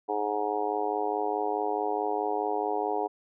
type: harmonic tone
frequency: 104.7 Hz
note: G#2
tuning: 15 cents sharp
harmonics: 3 / 4 / 5 / 6 / 7 / 8 / 9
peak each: -37 / -31 / -38 / -43 / -31 / -34 / -36 dBFS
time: 0.08-3.08 s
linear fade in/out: 20 ms
effects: none